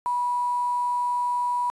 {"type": "tone with quantisation", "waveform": "sine", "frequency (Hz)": 976, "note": "B5", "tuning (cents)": -21, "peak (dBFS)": -22, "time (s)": [0.06, 1.7], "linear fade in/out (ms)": 0, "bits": 7, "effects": ["resampled to 24000 Hz"]}